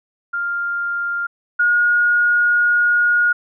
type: tone pair in turn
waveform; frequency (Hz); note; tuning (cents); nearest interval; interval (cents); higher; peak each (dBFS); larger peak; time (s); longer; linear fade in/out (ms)
sine; 1399 / 1437.5; F6 / F6; +3 / +50; unison; 47; second; -19 / -12; second; 0.33-1.27 / 1.59-3.33; second; 10
effects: none